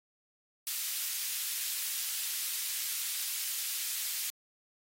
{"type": "high-pass noise", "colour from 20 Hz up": "white", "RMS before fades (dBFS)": -35, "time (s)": [0.67, 4.3], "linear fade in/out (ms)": 0, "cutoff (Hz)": 2400, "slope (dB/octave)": 12, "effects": ["AAC 48 kbps"]}